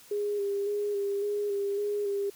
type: tone with vibrato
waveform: sine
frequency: 406.5 Hz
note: G#4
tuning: 37 cents flat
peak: -27 dBFS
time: 0.11-2.3 s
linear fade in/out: 5 ms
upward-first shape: square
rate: 1.8 Hz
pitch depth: 25 cents each way
effects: white hiss -54 dBFS RMS until 2.35 s